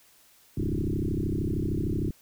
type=tone with frequency modulation; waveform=sine; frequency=106.9 Hz; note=A2; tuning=49 cents flat; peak=-25 dBFS; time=0.57-2.11 s; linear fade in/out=5 ms; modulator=33.1 Hz; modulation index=7.7; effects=white hiss -59 dBFS RMS until 2.21 s